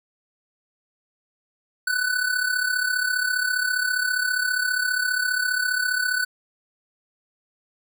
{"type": "tone with amplitude modulation", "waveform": "square", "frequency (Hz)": 1495, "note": "F#6", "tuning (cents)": 17, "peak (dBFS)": -19, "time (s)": [1.87, 6.25], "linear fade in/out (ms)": 5, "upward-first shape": "sine", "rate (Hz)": 34.9, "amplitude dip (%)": 65, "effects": []}